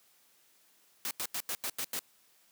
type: noise bursts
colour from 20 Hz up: white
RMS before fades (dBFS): -35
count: 7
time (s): 1.05-1.991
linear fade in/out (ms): 0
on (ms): 59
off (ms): 88
effects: white hiss -66 dBFS RMS until 2.51 s + high-pass 150 Hz 12 dB/octave

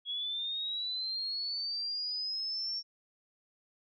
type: linear sweep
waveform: sine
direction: up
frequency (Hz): 3322 to 5500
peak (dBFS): -33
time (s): 0.05-2.83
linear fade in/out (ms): 50
effects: none

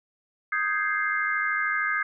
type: chord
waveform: sine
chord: Ab major seventh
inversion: second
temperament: equal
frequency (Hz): 1244.5 / 1568 / 1661.2 / 2093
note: Eb6 / G6 / Ab6 / C7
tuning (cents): 0 / 0 / 0 / 0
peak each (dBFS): -29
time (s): 0.52-2.03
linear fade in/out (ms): 5
effects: none

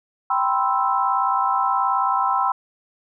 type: chord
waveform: sine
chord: C major seventh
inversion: second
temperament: equal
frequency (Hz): 784 / 987.8 / 1046.5 / 1318.5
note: G5 / B5 / C6 / E6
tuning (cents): 0 / 0 / 0 / 0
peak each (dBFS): -23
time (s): 0.3-2.52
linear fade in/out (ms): 5
effects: none

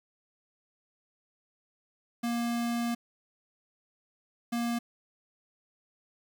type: tone bursts at uneven times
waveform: square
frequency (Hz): 236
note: A#3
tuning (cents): +22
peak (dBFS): -29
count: 2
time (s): 2.23-2.95 / 4.52-4.79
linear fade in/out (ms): 10
effects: 10-bit

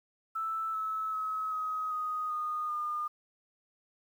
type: tone with pitch steps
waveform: sine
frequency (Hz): 1318.5 / 1300.3 / 1282.4 / 1264.8 / 1247.4 / 1230.2 / 1213.3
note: E6 / E6 / E6 / D#6 / D#6 / D#6 / D#6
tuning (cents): 0 / -24 / -48 / +28 / +4 / -20 / -44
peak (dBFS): -31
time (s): 0.35-3.08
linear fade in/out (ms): 10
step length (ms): 390
effects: 10-bit

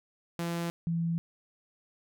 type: tone pair in turn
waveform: sawtooth / sine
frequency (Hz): 170 / 167.27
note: F3 / E3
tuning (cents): -46 / +26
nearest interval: unison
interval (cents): 28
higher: first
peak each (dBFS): -27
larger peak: neither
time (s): 0.39-0.7 / 0.87-1.18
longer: neither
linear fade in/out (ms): 0
effects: none

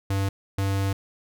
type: tone pair in turn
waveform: square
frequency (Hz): 97.9 / 97.9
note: G2 / G2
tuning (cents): -2 / -2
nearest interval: unison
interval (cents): 0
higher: neither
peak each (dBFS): -23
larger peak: neither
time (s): 0.1-0.29 / 0.58-0.93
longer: second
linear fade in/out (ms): 5
effects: none

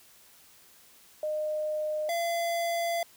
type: tone pair in turn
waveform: sine / square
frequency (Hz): 612 / 680.7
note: D#5 / F5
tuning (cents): -29 / -45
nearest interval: major second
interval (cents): 184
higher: second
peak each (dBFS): -28 / -28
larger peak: neither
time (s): 1.23-2.09 / 2.09-3.03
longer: second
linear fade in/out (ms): 2
effects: white hiss -57 dBFS RMS until 3.16 s

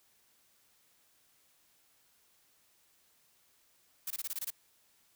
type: noise bursts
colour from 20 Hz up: blue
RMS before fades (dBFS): -37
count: 8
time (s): 4.07-4.504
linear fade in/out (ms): 5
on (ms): 35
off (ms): 22
effects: white hiss -69 dBFS RMS until 5.15 s

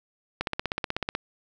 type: click train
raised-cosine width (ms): 0.3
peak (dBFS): -11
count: 13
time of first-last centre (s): 0.41-1.151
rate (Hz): 16.2
effects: none

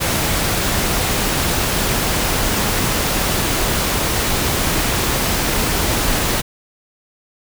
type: noise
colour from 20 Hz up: pink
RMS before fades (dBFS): -18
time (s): 0-6.42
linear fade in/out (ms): 20
effects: none

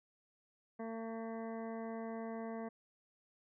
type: harmonic tone with a mistuned harmonic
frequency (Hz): 226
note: A3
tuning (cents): +47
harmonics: 1 / 2 / 3 / 4 / 5 / 7 / 8 / 9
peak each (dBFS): -43 / -46 / -47 / -54 / -55 / -61 / -62 / -61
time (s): 0.79-2.69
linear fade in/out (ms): 10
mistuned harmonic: 9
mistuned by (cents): -22
effects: none

